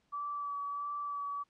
sine tone with vibrato, 1151 Hz, D6, 35 cents flat, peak -35 dBFS, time 0.12-1.44 s, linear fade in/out 20 ms, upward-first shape sine, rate 1.5 Hz, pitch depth 17 cents each way, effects pink hiss -75 dBFS RMS until 1.49 s + low-pass 6000 Hz 12 dB/octave

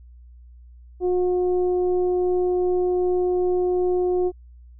sine tone with frequency modulation, 360.7 Hz, F#4, 44 cents flat, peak -18 dBFS, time 1-4.32 s, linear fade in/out 50 ms, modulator 362 Hz, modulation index 0.42, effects added 60 Hz sine -43 dBFS peak until 4.79 s

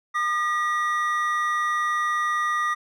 triangle tone pair together, 1214.8 / 1920 Hz, D#6 / B6, -42 / -49 cents, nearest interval minor sixth, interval 793 cents, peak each -21 / -25 dBFS, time 0.14-2.75 s, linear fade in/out 20 ms, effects none

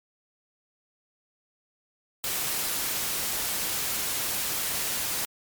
white noise, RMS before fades -29 dBFS, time 2.24-5.25 s, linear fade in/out 0 ms, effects MP3 96 kbps

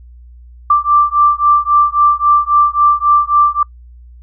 sine beating tone pair, 1174.7 / 1178.4 Hz, D6 / D6, 0 / +6 cents, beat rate 3.7 Hz, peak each -11 dBFS, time 0.7-3.63 s, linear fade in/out 5 ms, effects noise-tail reverb RT60 0.1 s tail -25 dB re dry + added 60 Hz sine -35 dBFS peak until 4.22 s

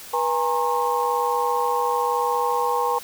sine tone cluster, 484.4 / 821 / 922 / 1076 Hz, B4 / G#5 / A#5 / C6, -34 / -20 / -19 / +48 cents, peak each -25 dBFS, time 0.13-2.99 s, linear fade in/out 10 ms, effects white hiss -40 dBFS RMS until 3.03 s

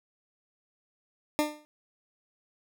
20% pulse tone with exponential decay, 300.3 Hz, D4, 39 cents sharp, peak -16 dBFS, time 1.39-1.65 s, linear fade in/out 0 ms, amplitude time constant 56 ms, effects none

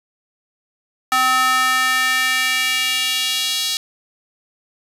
square tone with high-pass filter sweep, 257.1 Hz, C4, 30 cents flat, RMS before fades -18 dBFS, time 1.12-3.77 s, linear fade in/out 0 ms, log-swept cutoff 1100 to 3900 Hz, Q 2.2, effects resampled to 32000 Hz + 7-bit

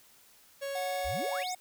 45% pulse tone with pitch glide, 554.4 to 558.6 Hz, C#5 to C#5, 0 to +13 cents, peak -34 dBFS, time 0.61-1.44 s, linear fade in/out 20 ms, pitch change +13 cents, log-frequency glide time 0.75-0.97 s
square tone, 733 Hz, F#5, 16 cents flat, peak -35 dBFS, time 0.75-1.55 s, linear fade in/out 5 ms
sine exponential sweep, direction up, 49 to 9010 Hz, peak -37 dBFS, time 1.04-1.55 s, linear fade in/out 20 ms
effects white hiss -60 dBFS RMS until 1.6 s

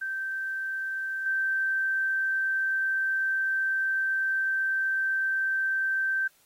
sine tone with level steps, 1558 Hz, G6, 11 cents flat, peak -29 / -24 dBFS, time 0.01-6.28 s, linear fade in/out 10 ms, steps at 1.26 s, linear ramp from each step 2 ms, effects white hiss -63 dBFS RMS until 6.45 s + AAC 48 kbps

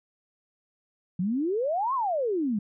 sine exponential two-way sweep, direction up then down, 170 to 1115 to 194.8 Hz, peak -24 dBFS, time 1.19-2.59 s, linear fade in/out 5 ms, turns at 1.94 s, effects none

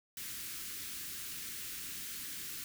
white band-stop noise, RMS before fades -43 dBFS, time 0.17-2.64 s, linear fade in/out 2 ms, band 360 to 1400 Hz, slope 24 dB/octave, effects none

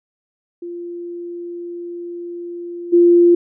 sine tone with level steps, 346.7 Hz, F4, 13 cents flat, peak -26 / -7 dBFS, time 0.62-3.35 s, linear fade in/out 5 ms, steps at 2.92 s, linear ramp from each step 20 ms, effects none

